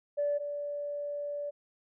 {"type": "tone pair in turn", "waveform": "sine", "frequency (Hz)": [580, 580], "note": ["D5", "D5"], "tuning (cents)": [-22, -22], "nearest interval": "unison", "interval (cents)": 0, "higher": "neither", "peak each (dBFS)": [-26, -33], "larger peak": "first", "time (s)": [[0.17, 0.39], [0.39, 1.51]], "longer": "second", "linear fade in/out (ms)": 20, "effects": ["tanh soft clip ceiling -22 dBFS"]}